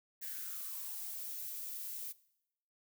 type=noise with high-pass filter sweep; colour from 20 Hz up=violet; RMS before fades=-43 dBFS; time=0.21-2.13 s; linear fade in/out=20 ms; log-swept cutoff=1800 to 260 Hz; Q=6.6; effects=noise-tail reverb RT60 0.8 s tail -20 dB re dry